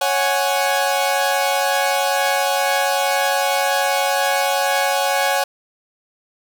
sawtooth chord, C# suspended fourth, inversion none, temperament equal, 554.4 / 740 / 830.6 Hz, C#5 / F#5 / G#5, 0 / 0 / 0 cents, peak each -17 dBFS, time 0.01-5.44 s, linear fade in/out 5 ms, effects none

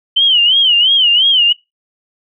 sine tone with vibrato, 3028 Hz, F#7, 39 cents sharp, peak -7 dBFS, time 0.16-1.53 s, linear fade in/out 10 ms, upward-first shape sine, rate 2.9 Hz, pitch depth 140 cents each way, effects noise-tail reverb RT60 0.2 s tail -22 dB re dry

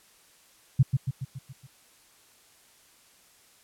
sine tone with echo, 132.2 Hz, C3, 18 cents sharp, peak -14 dBFS, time 0.79-0.83 s, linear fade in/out 10 ms, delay 140 ms, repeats 6, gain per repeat -5 dB, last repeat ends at 1.67 s, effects white hiss -59 dBFS RMS until 3.63 s + low-pass 12000 Hz 12 dB/octave

